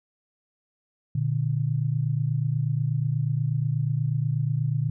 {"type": "tone pair together", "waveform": "sine", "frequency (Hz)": [119.8, 148.07], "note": ["A#2", "D3"], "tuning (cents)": [48, 15], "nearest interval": "major third", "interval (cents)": 367, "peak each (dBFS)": -25, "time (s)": [1.15, 4.9], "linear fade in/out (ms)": 5, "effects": []}